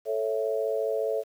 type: chord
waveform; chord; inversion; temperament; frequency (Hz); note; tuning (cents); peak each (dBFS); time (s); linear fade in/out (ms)
sine; A major; none; equal; 440 / 554.4 / 659.3; A4 / C#5 / E5; 0 / 0 / 0; -28 / -30 / -31; 0.05-1.24; 50
effects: 9-bit